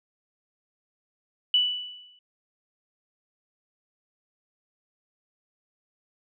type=tone with exponential decay; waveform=sine; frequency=2966 Hz; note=F#7; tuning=4 cents sharp; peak=-16 dBFS; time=1.54-2.19 s; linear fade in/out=2 ms; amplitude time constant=140 ms; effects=none